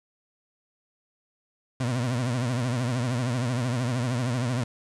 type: tone with vibrato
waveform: 30% pulse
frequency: 123.47 Hz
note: B2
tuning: in tune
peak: -22 dBFS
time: 1.8-4.64 s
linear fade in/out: 5 ms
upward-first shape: triangle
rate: 13 Hz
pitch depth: 140 cents each way
effects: resampled to 24000 Hz + 8-bit